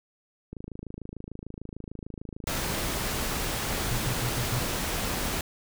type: click train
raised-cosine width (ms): 3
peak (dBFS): -25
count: 60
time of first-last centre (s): 0.53-2.74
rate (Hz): 26.7
type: noise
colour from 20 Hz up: pink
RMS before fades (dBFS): -30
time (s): 2.47-5.41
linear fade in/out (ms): 2
type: tone bursts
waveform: sine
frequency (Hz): 121.5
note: B2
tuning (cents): -28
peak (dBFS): -27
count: 5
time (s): 3.91-4.594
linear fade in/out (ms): 10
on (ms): 76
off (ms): 76
effects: none